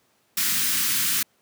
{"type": "band-stop noise", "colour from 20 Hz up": "white", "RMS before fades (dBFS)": -23, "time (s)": [0.37, 1.23], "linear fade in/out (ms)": 5, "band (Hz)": [290, 1300], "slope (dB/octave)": 24, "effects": ["pink hiss -65 dBFS RMS until 1.41 s", "high-pass 150 Hz 12 dB/octave"]}